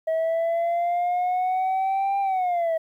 sine exponential two-way sweep, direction up then down, 641 to 796 to 641 Hz, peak -18 dBFS, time 0.07-2.78 s, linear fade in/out 10 ms, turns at 2.2 s, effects tanh soft clip ceiling -20 dBFS + 10-bit

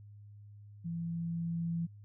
sine tone with level ramp, 167.9 Hz, E3, 32 cents sharp, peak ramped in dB -35 to -31 dBFS, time 0.84-1.87 s, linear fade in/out 20 ms, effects added 103 Hz sine -50 dBFS peak until 2.04 s

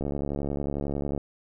click train, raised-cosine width 2 ms, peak -17 dBFS, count 84, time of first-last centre 0.01-1.177 s, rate 71.1 Hz, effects none

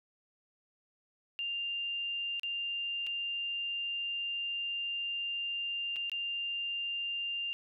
sine tone with dropouts, 2794 Hz, F7, in tune, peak -33 dBFS, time 1.39-7.53 s, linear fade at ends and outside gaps 0 ms, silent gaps 2.396-2.433 / 3.066-3.07 / 5.96-5.965 / 6.097-6.117 s, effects none

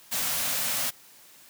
white band-stop noise, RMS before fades -28 dBFS, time 0.11-0.91 s, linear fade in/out 20 ms, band 290 to 480 Hz, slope 96 dB/octave, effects white hiss -53 dBFS RMS until 1.49 s + high-pass 100 Hz 12 dB/octave

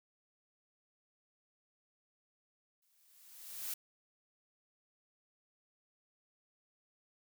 blue noise with exponential growth, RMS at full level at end -38 dBFS, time 2.82-3.74 s, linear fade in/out 5 ms, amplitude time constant 200 ms, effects none

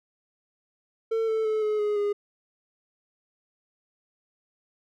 triangle tone with pitch steps, 450 / 441.8 / 433.7 / 425.7 / 417.9 / 410.3 Hz, A4 / A4 / A4 / G#4 / G#4 / G#4, +39 / +7 / -25 / +43 / +11 / -21 cents, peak -21 dBFS, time 1.11-2.13 s, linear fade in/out 10 ms, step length 170 ms, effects none

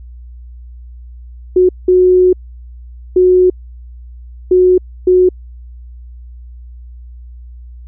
sine tone bursts at uneven times, 365.9 Hz, F#4, 19 cents flat, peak -5 dBFS, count 5, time 1.56-1.69 / 1.88-2.33 / 3.16-3.5 / 4.51-4.78 / 5.07-5.29 s, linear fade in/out 5 ms, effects added 60 Hz sine -30 dBFS peak until 7.87 s

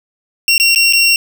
25% pulse tone with dropouts, 2741 Hz, F7, 33 cents flat, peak -4 dBFS, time 0.48-1.16 s, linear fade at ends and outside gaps 1 ms, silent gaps 0.58-0.599 / 0.748-0.759 / 0.926-0.933 s, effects none

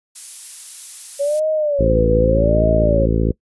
violet noise, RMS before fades -29 dBFS, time 0.15-1.4 s, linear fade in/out 10 ms
sine tone with vibrato, 554.4 Hz, C#5, in tune, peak -15 dBFS, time 1.19-3.07 s, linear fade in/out 20 ms, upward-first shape sine, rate 0.83 Hz, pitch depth 210 cents each way
harmonic tone, 55.4 Hz, A1, 13 cents sharp, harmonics 1 / 2 / 3 / 4 / 5 / 6 / 7 / 8 / 9, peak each -18 / -21 / -23 / -24 / -25 / -26 / -26 / -27 / -28 dBFS, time 1.79-3.32 s, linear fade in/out 5 ms
effects noise-tail reverb RT60 0.1 s tail -23 dB re dry + resampled to 24000 Hz

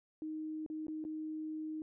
sine tone with dropouts, 311.7 Hz, D#4, 3 cents sharp, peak -38 dBFS, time 0.22-1.82 s, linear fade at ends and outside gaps 1 ms, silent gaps 0.663-0.7 / 0.868-0.882 / 1.041-1.05 s, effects none

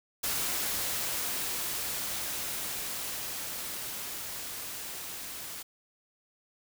white noise with level ramp, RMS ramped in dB -31 to -41 dBFS, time 0.23-5.63 s, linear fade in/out 10 ms, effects none

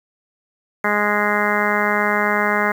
harmonic tone, 207.7 Hz, G#3, in tune, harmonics 1 / 2 / 3 / 4 / 5 / 6 / 7 / 8 / 9 / 10, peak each -25 / -25 / -25 / -25 / -25 / -25 / -25 / -25 / -25 / -25 dBFS, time 0.84-2.72 s, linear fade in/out 5 ms, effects 7-bit

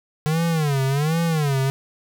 square tone with vibrato, 149.9 Hz, D3, 36 cents sharp, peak -19 dBFS, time 0.26-1.7 s, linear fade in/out 0 ms, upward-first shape sine, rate 1.3 Hz, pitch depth 200 cents each way, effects none

